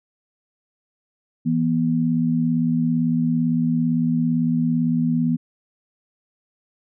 sine tone pair together, 164.81 / 242.6 Hz, E3 / B3, 0 / -31 cents, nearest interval perfect fifth, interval 669 cents, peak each -21 / -19 dBFS, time 1.45-5.37 s, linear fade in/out 20 ms, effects none

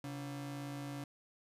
45% pulse ring-modulated tone, 210.2 Hz, G#3, 21 cents sharp, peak -38 dBFS, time 0.04-1.04 s, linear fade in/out 2 ms, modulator 76 Hz, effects resampled to 32000 Hz

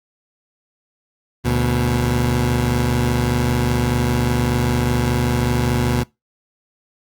20% pulse tone pair together, 73.42 / 121.78 Hz, D2 / B2, 0 / -24 cents, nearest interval major sixth, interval 876 cents, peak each -16 / -13 dBFS, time 1.44-6.04 s, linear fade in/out 20 ms, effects noise-tail reverb RT60 0.2 s tail -22 dB re dry + Opus 32 kbps

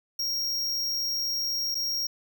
square tone with dropouts, 5588 Hz, F8, in tune, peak -27 dBFS, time 0.19-2.07 s, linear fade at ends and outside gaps 5 ms, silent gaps 1.746-1.752 s, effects 10-bit

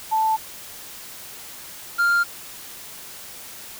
sine / triangle tone pair in turn, 880 / 1396.9 Hz, A5 / F6, 0 / 0 cents, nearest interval minor sixth, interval 800 cents, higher second, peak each -17 / -14 dBFS, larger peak second, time 0.11-0.37 / 1.98-2.24 s, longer neither, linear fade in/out 20 ms, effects white hiss -39 dBFS RMS until 3.79 s

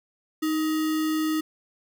sine tone with sample-and-hold, 312.5 Hz, D#4, 8 cents sharp, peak -22 dBFS, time 0.42-1.41 s, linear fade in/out 10 ms, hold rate 1575 Hz, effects none

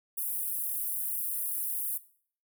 pink high-pass noise, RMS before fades -33 dBFS, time 0.17-1.98 s, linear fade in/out 10 ms, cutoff 10000 Hz, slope 48 dB/octave, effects noise-tail reverb RT60 0.5 s tail -17 dB re dry

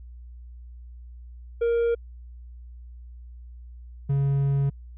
triangle tone pair in turn, 467.7 / 139.05 Hz, A#4 / C#3, +6 / +6 cents, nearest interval octave + major sixth, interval 2100 cents, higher first, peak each -18 dBFS, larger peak neither, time 1.61-1.95 / 4.09-4.7 s, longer second, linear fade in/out 10 ms, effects added 60 Hz sine -40 dBFS peak until 4.97 s + resampled to 8000 Hz

